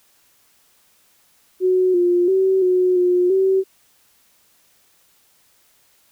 sine tone with pitch steps, 369.4 / 352.6 / 380.8 / 365.6 / 358.4 / 382.3 Hz, F#4 / F4 / F#4 / F#4 / F4 / G4, -3 / +17 / +50 / -21 / +45 / -43 cents, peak -13 dBFS, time 1.6-3.64 s, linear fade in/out 50 ms, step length 340 ms, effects white hiss -58 dBFS RMS until 6.11 s

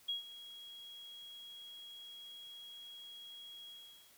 sine tone with ADSR envelope, 3300 Hz, G#7, 12 cents flat, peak -33 dBFS, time 0.08-4.13 s, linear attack 12 ms, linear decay 130 ms, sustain -16 dB, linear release 440 ms, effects white hiss -64 dBFS RMS until 4.17 s

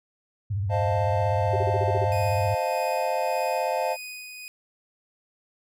sine tone with vibrato, 99.6 Hz, G2, 28 cents sharp, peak -24 dBFS, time 0.5-2.55 s, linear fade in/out 10 ms, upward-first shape sine, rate 16 Hz, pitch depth 140 cents each way
triangle chord, F dominant seventh, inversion second, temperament equal, 523.3 / 622.3 / 698.5 / 880 Hz, C5 / Eb5 / F5 / A5, 0 / 0 / 0 / 0 cents, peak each -27 dBFS, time 0.69-3.97 s, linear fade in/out 50 ms
sine tone bursts, 392 Hz, G4, in tune, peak -26 dBFS, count 8, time 1.53-2.046 s, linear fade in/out 5 ms, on 33 ms, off 36 ms
sawtooth tone with tremolo, 2489 Hz, D#7, in tune, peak -32 dBFS, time 2.12-4.48 s, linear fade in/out 0 ms, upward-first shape sine, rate 1.7 Hz, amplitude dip 35%
effects none

